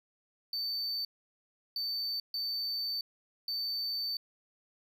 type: tone bursts at uneven times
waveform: triangle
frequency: 4556 Hz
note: C#8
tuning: 47 cents sharp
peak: -31 dBFS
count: 4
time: 0.53-1.05 / 1.76-2.2 / 2.34-3.01 / 3.48-4.17 s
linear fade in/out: 2 ms
effects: none